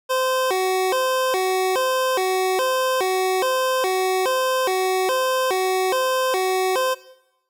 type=tone with vibrato; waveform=25% pulse; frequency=440 Hz; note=A4; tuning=in tune; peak=-15 dBFS; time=0.09-6.95 s; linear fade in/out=20 ms; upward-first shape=square; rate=1.2 Hz; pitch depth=280 cents each way; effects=noise-tail reverb RT60 0.9 s tail -18 dB re dry